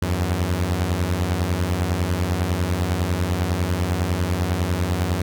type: beating tone pair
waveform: sawtooth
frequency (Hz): 81.9 / 91.9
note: E2 / F#2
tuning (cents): -11 / -11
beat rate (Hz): 10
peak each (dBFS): -20 / -18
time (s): 0.02-5.22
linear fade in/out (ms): 5
effects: none